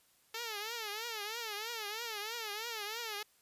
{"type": "tone with vibrato", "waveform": "5% pulse", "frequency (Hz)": 440, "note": "A4", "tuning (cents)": 0, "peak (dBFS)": -27, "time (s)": [0.34, 3.23], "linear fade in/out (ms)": 5, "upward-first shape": "triangle", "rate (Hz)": 3.1, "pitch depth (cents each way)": 160, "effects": ["white hiss -69 dBFS RMS until 3.41 s", "resampled to 32000 Hz"]}